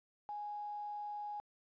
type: tone with quantisation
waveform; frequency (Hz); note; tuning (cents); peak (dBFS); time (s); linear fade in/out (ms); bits
sine; 830.6; G#5; 0; -40; 0.29-1.4; 0; 10
effects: resampled to 11025 Hz